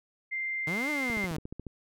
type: tone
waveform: sine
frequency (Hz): 2093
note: C7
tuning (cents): 0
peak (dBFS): -30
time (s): 0.31-1.27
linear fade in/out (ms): 20
type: linear two-way sweep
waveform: sawtooth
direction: up then down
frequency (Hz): 146 to 306.8 to 146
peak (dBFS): -28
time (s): 0.67-1.37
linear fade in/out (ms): 5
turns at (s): 0.9
type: click train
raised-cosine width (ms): 3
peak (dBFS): -26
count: 9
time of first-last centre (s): 1.1-1.667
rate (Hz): 14.1
effects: none